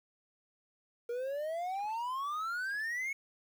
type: exponential sweep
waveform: triangle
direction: up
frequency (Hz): 467.1 to 2221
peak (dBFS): -32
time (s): 1.09-3.13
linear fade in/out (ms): 5
effects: 10-bit